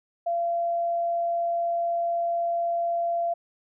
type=tone; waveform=sine; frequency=684 Hz; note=F5; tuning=36 cents flat; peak=-23 dBFS; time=0.26-3.34 s; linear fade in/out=10 ms; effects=none